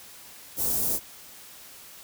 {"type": "band-stop noise", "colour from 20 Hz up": "white", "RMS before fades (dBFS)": -26, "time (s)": [0.56, 1], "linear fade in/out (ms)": 50, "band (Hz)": [550, 8800], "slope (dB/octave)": 12, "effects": ["white hiss -47 dBFS RMS until 2.03 s"]}